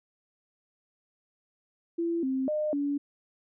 sine tone with pitch steps, 337.3 / 263.6 / 608 / 285.4 Hz, E4 / C4 / D#5 / D4, +40 / +13 / -40 / -49 cents, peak -26 dBFS, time 1.98-2.98 s, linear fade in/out 10 ms, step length 250 ms, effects none

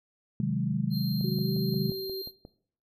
sine chord, Ab dominant seventh, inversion first, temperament equal, 130.81 / 155.56 / 185 / 207.7 Hz, C3 / Eb3 / Gb3 / Ab3, 0 / 0 / 0 / 0 cents, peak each -31 dBFS, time 0.4-1.9 s, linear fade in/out 2 ms
square tone, 4186 Hz, C8, in tune, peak -37 dBFS, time 0.9-2.32 s, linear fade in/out 50 ms
click train, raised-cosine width 2 ms, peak -31 dBFS, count 8, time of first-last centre 1.21-2.451 s, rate 5.64 Hz
sine tone with pitch glide, 370 to 382.6 Hz, F#4 to G4, 0 to -42 cents, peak -34 dBFS, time 1.24-2.22 s, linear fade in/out 5 ms, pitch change +58 cents, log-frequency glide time 1.42-1.49 s
effects noise-tail reverb RT60 0.6 s tail -18 dB re dry

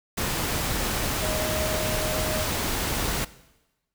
sine tone in noise, 622.3 Hz, D#5, in tune, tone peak -29 dBFS, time 1.22-2.45 s, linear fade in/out 10 ms, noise pink, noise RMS -27 dBFS, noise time 0.17-3.25 s, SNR -5 dB, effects noise-tail reverb RT60 1.0 s tail -18 dB re dry

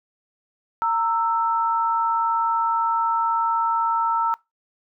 sine tone pair together, 920.2 / 1322 Hz, A#5 / E6, -23 / +5 cents, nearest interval tritone, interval 628 cents, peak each -21 / -22 dBFS, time 0.82-4.34 s, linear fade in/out 0 ms, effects noise-tail reverb RT60 0.2 s tail -23 dB re dry

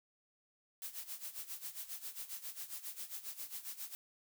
blue noise with tremolo, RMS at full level -43 dBFS, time 0.82-3.95 s, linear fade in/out 0 ms, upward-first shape sine, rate 7.4 Hz, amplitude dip 80%, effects none

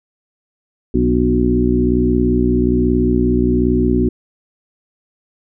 harmonic tone with a mistuned harmonic, 61.2 Hz, B1, 15 cents flat, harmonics 1 / 2 / 3 / 4 / 5 / 6, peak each -19 / -22 / -22 / -16 / -20 / -18 dBFS, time 0.94-4.09 s, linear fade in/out 5 ms, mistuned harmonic 5, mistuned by -23 cents, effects none

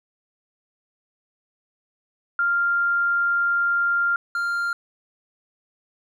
sine / triangle tone pair in turn, 1395 / 1395 Hz, F6 / F6, -2 / -2 cents, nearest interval unison, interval 0 cents, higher neither, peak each -18 / -20 dBFS, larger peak first, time 2.39-4.16 / 4.35-4.73 s, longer first, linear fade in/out 2 ms, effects none

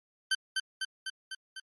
20% pulse tone with echo, 1545 Hz, G6, 26 cents flat, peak -20 dBFS, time 0.31-0.35 s, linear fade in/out 5 ms, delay 250 ms, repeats 5, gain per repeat -3 dB, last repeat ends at 1.6 s, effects MP3 48 kbps

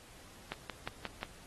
click train, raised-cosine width 0.3 ms, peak -21 dBFS, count 5, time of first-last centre 0.52-1.23 s, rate 5.63 Hz, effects pink hiss -56 dBFS RMS until 1.46 s + AAC 32 kbps

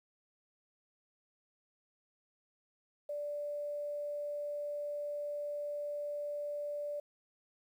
sine tone with quantisation, 585 Hz, D5, 7 cents flat, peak -36 dBFS, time 3.09-7 s, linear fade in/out 5 ms, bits 11, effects none

